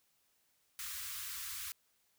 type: band-stop noise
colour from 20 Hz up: white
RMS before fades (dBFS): -43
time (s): 0.79-1.72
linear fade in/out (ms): 0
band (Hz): 100 to 1100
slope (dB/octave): 48
effects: white hiss -75 dBFS RMS until 2.18 s